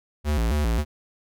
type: tone with vibrato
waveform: square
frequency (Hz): 65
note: C2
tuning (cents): -11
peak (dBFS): -21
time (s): 0.24-0.85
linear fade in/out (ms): 50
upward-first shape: square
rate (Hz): 3.7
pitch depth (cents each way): 240
effects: none